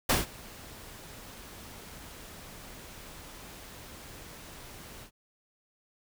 pink noise with ADSR envelope, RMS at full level -23 dBFS, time 0.09-5.11 s, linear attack 7 ms, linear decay 160 ms, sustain -24 dB, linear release 85 ms, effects none

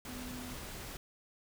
sine tone in noise, 250 Hz, B3, 21 cents sharp, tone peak -44 dBFS, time 0.08-0.54 s, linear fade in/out 2 ms, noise pink, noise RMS -45 dBFS, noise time 0.05-0.97 s, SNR -2 dB, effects none

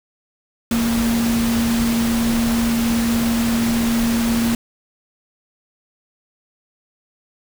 sine tone in noise, 231.8 Hz, A#3, 10 cents flat, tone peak -16 dBFS, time 0.71-4.55 s, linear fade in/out 2 ms, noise pink, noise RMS -25 dBFS, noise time 0.71-4.55 s, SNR +6 dB, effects none

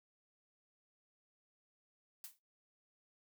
blue noise with exponential decay, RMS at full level -45 dBFS, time 2.24-2.39 s, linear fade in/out 1 ms, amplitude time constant 32 ms, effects noise-tail reverb RT60 0.2 s tail -20 dB re dry

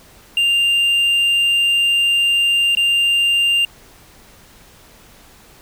triangle tone with dropouts, 2793 Hz, F7, 1 cent flat, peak -11 dBFS, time 0.37-3.65 s, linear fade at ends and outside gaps 2 ms, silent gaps 2.751-2.771 s, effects pink hiss -46 dBFS RMS until 5.61 s

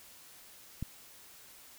click, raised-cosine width 5 ms, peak -23 dBFS, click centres 0.826 s, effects white hiss -55 dBFS RMS until 1.78 s

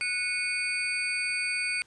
sine tone cluster, 1471 / 2207 / 2470 / 4587 / 8580 Hz, F#6 / C#7 / D#7 / D8 / C9, -11 / -8 / -13 / -42 / +42 cents, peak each -38 / -32 / -30 / -36 / -39 dBFS, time 0.01-1.82 s, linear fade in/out 0 ms, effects pink hiss -61 dBFS RMS until 1.86 s + resampled to 22050 Hz

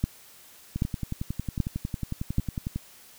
two click trains, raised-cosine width 5 ms, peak -11 / -17 dBFS, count 4 / 23, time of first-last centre 0.04-2.384 / 0.76-2.76 s, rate 1.28 / 11 Hz, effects white hiss -52 dBFS RMS until 3.18 s

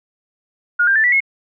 sine tone with pitch steps, 1433 / 1590 / 1764.2 / 1957.5 / 2172 Hz, F6 / G6 / A6 / B6 / C#7, +44 / +24 / +4 / -16 / -36 cents, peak -11 dBFS, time 0.79-1.205 s, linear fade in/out 10 ms, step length 83 ms, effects none

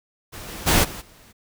pink noise with level steps, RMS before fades -37 / -35 / -17 / -35 / -50 dBFS, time 0.32-1.33 s, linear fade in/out 20 ms, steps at 0.47 / 0.66 / 0.83 / 1 s, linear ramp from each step 20 ms, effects none

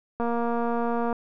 click train, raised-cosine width 1 ms, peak -15 dBFS, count 219, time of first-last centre 0.2-1.128 s, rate 235 Hz, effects none

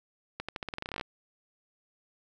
accelerating click train, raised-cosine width 0.3 ms, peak -19 dBFS, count 16, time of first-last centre 0.4-1.011 s, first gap 86 ms, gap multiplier 0.88, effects none

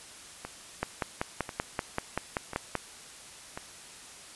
two click trains, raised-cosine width 0.5 ms, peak -13 / -21 dBFS, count 11 / 4, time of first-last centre 0.83-2.753 / 0.45-3.575 s, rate 5.2 / 0.96 Hz, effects white hiss -48 dBFS RMS until 4.35 s + resampled to 24000 Hz

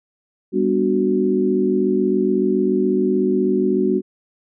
sine chord, G major seventh, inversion none, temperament equal with one note detuned, 199.54 / 246.9 / 293.7 / 370 Hz, G3 / B3 / D4 / F#4, +31 / 0 / 0 / 0 cents, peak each -21 / -22 / -23 / -18 dBFS, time 0.52-4.02 s, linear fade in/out 50 ms, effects none

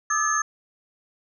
sine tone cluster, 1205 / 1284 / 1718 / 6370 Hz, D6 / E6 / A6 / G8, +44 / -46 / -42 / +27 cents, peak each -26 dBFS, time 0.1-0.42 s, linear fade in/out 5 ms, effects none

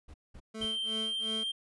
brown noise bursts, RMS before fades -47 dBFS, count 3, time 0.08-0.663 s, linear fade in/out 10 ms, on 61 ms, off 200 ms
25% pulse tone with tremolo, 220 Hz, A3, in tune, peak -33 dBFS, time 0.54-1.44 s, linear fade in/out 10 ms, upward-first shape sine, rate 2.8 Hz, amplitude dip 100%
triangle tone with pitch glide, 3136 to 3172 Hz, G7 to G7, 0 to +20 cents, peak -30 dBFS, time 0.61-1.52 s, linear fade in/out 10 ms, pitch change +20 cents, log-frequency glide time 0.91-1.41 s
effects resampled to 24000 Hz

